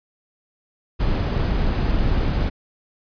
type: noise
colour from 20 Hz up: brown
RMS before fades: -20 dBFS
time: 0.99-2.5 s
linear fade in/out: 20 ms
effects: resampled to 11025 Hz